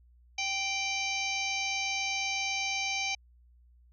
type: harmonic tone with a mistuned harmonic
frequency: 784 Hz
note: G5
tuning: in tune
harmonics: 1 / 3 / 4 / 5 / 6 / 7 / 8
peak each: -38 / -32 / -40 / -41 / -42 / -41 / -39 dBFS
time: 0.38-3.15 s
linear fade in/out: 5 ms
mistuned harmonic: 4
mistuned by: -46 cents
effects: added 60 Hz sine -57 dBFS peak until 3.92 s